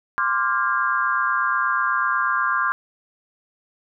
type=chord; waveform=sine; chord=D half-diminished seventh; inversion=third; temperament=equal with one note detuned; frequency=1046.5 / 1174.7 / 1396.9 / 1618.6 Hz; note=C6 / D6 / F6 / Ab6; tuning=0 / 0 / 0 / -45 cents; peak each=-24 dBFS; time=0.18-2.72 s; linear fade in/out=0 ms; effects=none